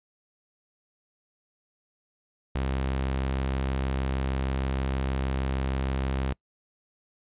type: tone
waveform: sawtooth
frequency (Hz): 66.4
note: C2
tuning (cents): +26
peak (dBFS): -22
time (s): 2.55-6.33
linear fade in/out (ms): 5
effects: noise-tail reverb RT60 0.1 s tail -26 dB re dry + resampled to 8000 Hz